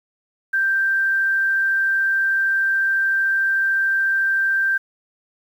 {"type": "tone with frequency modulation", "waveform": "sine", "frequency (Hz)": 1573, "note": "G6", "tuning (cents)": 6, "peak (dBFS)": -16, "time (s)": [0.53, 4.78], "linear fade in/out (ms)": 10, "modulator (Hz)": 33.6, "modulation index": 0.25, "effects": ["8-bit"]}